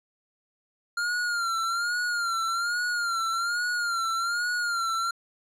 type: tone with vibrato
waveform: square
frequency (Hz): 1396.9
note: F6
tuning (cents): 0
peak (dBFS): -26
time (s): 0.97-5.11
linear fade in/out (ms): 5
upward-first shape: sine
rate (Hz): 1.2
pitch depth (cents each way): 72
effects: low-pass 9000 Hz 12 dB/octave